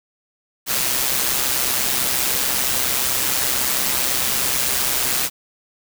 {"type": "noise with amplitude modulation", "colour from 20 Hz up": "white", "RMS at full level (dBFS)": -18, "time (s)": [0.66, 5.3], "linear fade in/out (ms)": 50, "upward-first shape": "sine", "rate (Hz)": 129, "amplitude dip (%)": 50, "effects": []}